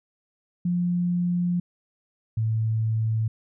sine tone pair in turn, 176.2 / 111 Hz, F3 / A2, +16 / +16 cents, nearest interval minor sixth, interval 800 cents, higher first, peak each -21 dBFS, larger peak neither, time 0.65-1.6 / 2.37-3.28 s, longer first, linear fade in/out 5 ms, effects none

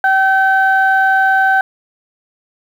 sine tone pair together, 769 / 1538 Hz, G5 / G6, -33 / -33 cents, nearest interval octave, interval 1200 cents, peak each -11 dBFS, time 0.04-1.61 s, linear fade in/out 2 ms, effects tanh soft clip ceiling -2 dBFS + 7-bit

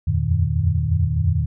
sine tone cluster, 80.2 / 88.4 / 91.7 / 116.4 / 153 Hz, E2 / F2 / F#2 / A#2 / D#3, -47 / +22 / -15 / -2 / -29 cents, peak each -23 dBFS, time 0.07-1.46 s, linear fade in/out 10 ms, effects none

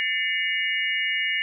sine tone cluster, 1777 / 2061 / 2240 / 2870 Hz, A6 / C7 / C#7 / F7, +17 / -27 / +18 / +47 cents, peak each -28 dBFS, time 0-1.42 s, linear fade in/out 0 ms, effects none

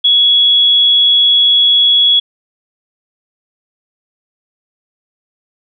sine tone, 3359 Hz, G#7, 19 cents sharp, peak -6 dBFS, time 0.04-2.2 s, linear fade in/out 10 ms, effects none

